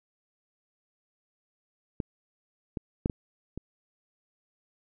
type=clicks; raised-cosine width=3 ms; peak=-17 / -19 / -12 / -18 / -23 dBFS; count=5; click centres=2.002 / 2.772 / 3.059 / 3.098 / 3.576 s; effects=none